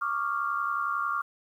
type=tone cluster; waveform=sine; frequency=1118 / 1189 / 1392 Hz; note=C#6 / D6 / F6; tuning=+14 / +21 / -6 cents; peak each=-31 dBFS; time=0.01-1.22 s; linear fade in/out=10 ms; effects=10-bit